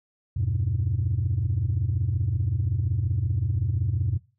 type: chord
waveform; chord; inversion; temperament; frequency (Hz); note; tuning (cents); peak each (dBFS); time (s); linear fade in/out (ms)
sine; E minor; none; equal; 82.41 / 98 / 123.47; E2 / G2 / B2; 0 / 0 / 0; -28 / -24 / -26; 0.36-4.18; 10
effects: noise-tail reverb RT60 0.3 s tail -18 dB re dry + tanh soft clip ceiling -17 dBFS